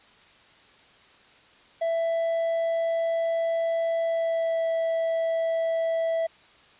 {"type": "tone with pitch glide", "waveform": "triangle", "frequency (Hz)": [663, 657.7], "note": ["E5", "E5"], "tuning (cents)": [10, -4], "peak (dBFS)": -21, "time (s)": [1.81, 6.27], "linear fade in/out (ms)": 10, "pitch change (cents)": -14, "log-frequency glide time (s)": [4.02, 4.66], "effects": ["white hiss -55 dBFS RMS until 6.79 s", "resampled to 8000 Hz"]}